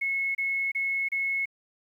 sine tone bursts, 2185 Hz, C#7, 26 cents flat, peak -25 dBFS, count 4, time 0.01-1.457 s, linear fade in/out 10 ms, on 340 ms, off 29 ms, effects 10-bit

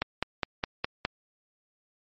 click train, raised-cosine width 0.3 ms, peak -10 dBFS, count 6, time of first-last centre 0.02-1.051 s, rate 4.85 Hz, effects MP3 32 kbps

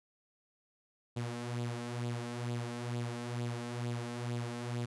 sawtooth tone with flanger, 120 Hz, B2, 49 cents flat, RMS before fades -38 dBFS, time 1.16-4.86 s, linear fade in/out 10 ms, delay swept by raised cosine 0.25 to 3.85 ms, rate 2.2 Hz, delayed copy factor +0.55, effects resampled to 24000 Hz

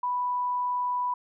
sine tone, 987.8 Hz, B5, in tune, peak -25 dBFS, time 0.03-1.14 s, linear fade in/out 5 ms, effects none

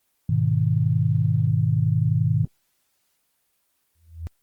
sine chord, G# minor, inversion none, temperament just, 103.83 / 124.59 / 155.74 Hz, G#2 / B2 / D#3, 0 / +16 / +2 cents, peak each -22 dBFS, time 0.29-2.45 s, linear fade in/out 5 ms
sine tone with exponential growth, 82.41 Hz, E2, in tune, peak -25 dBFS, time 3.95-4.27 s, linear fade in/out 0 ms, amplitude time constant 69 ms
effects white hiss -70 dBFS RMS until 4.42 s + Opus 24 kbps

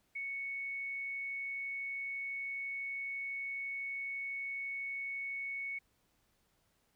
sine tone, 2217 Hz, C#7, in tune, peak -37 dBFS, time 0.15-5.79 s, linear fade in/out 10 ms, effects pink hiss -75 dBFS RMS until 6.95 s

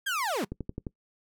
30% pulse linear sweep, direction down, 1660 to 155.56 Hz, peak -25 dBFS, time 0.06-0.45 s, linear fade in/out 10 ms
click train, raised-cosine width 3 ms, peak -21 dBFS, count 5, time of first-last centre 0.52-0.868 s, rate 11.5 Hz
effects noise-tail reverb RT60 0.1 s tail -22 dB re dry

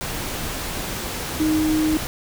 sine tone in noise, 311.1 Hz, D#4, in tune, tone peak -17 dBFS, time 1.4-1.97 s, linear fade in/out 0 ms, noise pink, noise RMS -28 dBFS, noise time 0.01-2.07 s, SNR +8 dB, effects none

